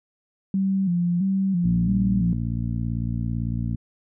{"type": "tone with vibrato", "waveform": "sine", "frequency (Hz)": 183.4, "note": "F#3", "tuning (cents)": -15, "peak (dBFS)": -19, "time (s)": [0.54, 2.33], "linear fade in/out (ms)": 2, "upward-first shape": "square", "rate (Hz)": 1.5, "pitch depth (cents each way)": 87}
{"type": "harmonic tone", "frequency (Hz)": 57.9, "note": "A#1", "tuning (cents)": -11, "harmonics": [1, 2, 3, 4, 5], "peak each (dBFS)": [-30, -26, -31, -31, -39], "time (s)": [1.64, 3.76], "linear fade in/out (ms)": 5}
{"effects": []}